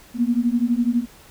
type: beating tone pair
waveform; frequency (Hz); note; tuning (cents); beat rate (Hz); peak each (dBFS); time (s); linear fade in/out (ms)
sine; 233.1 / 245.1; A#3 / B3; 0 / -13; 12; -20; 0.14-1.06; 50
effects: pink hiss -48 dBFS RMS until 1.3 s